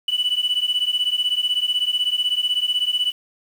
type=beating tone pair; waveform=sine; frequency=2960 / 2976 Hz; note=F#7 / F#7; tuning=0 / +9 cents; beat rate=16 Hz; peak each=-20 dBFS; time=0.08-3.12 s; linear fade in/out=5 ms; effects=tanh soft clip ceiling -14 dBFS + 7-bit